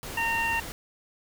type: noise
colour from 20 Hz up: pink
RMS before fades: -38 dBFS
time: 0.03-0.72 s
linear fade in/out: 0 ms
type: harmonic tone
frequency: 918 Hz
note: A#5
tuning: 27 cents flat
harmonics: 1 / 2 / 3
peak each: -29 / -29 / -29 dBFS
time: 0.17-0.6 s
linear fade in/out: 5 ms
effects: none